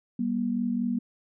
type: tone pair together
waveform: sine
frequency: 195.52 / 240 Hz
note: G3 / B3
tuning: -4 / -49 cents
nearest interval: major third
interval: 355 cents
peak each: -30 / -26 dBFS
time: 0.19-0.99 s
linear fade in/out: 5 ms
effects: none